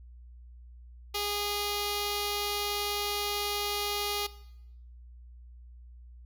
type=tone with notch filter; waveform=5% pulse; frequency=410.8 Hz; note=G#4; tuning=19 cents flat; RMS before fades=-32 dBFS; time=1.14-4.27 s; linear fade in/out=10 ms; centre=1700 Hz; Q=1.8; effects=noise-tail reverb RT60 0.8 s tail -19 dB re dry + added 60 Hz sine -47 dBFS peak until 6.25 s